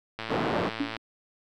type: click train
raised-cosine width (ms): 0.3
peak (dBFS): -18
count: 88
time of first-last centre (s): 0.19-0.967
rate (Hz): 112
type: band-pass noise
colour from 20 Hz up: pink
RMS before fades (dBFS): -28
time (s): 0.29-0.7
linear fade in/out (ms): 20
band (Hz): 210 to 1100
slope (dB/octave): 12
type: tone with exponential decay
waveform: sine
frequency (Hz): 284.5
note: C#4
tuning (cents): +45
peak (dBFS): -22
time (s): 0.8-0.98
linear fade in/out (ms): 5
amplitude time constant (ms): 37
effects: none